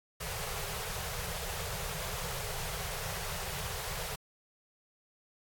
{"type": "band-stop noise", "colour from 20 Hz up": "pink", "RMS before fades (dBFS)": -38, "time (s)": [0.2, 4.16], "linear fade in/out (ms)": 10, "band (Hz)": [180, 390], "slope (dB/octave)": 96, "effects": ["AAC 64 kbps"]}